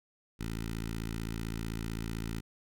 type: tone with notch filter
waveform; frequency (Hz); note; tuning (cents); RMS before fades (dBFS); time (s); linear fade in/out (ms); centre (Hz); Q
10% pulse; 55.7; A1; +22; -37; 0.39-2.41; 20; 680; 0.73
effects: none